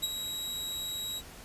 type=tone with ADSR envelope; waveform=sawtooth; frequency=3843 Hz; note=B7; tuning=48 cents flat; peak=-23 dBFS; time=0.02-1.22 s; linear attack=20 ms; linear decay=28 ms; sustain=-8 dB; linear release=47 ms; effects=pink hiss -49 dBFS RMS until 1.44 s + resampled to 32000 Hz